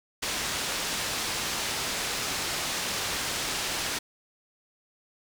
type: low-pass noise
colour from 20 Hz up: white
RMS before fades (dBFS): -31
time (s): 0.22-3.99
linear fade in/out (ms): 10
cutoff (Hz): 6200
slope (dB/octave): 12
effects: none